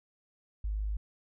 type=tone; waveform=sine; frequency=51.8 Hz; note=G#1; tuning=4 cents flat; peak=-30 dBFS; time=0.64-0.97 s; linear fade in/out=5 ms; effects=none